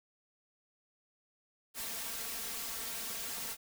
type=noise with comb filter; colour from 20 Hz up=white; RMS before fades=-40 dBFS; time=1.74-3.57 s; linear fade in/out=50 ms; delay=4.4 ms; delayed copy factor=+0.95; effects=none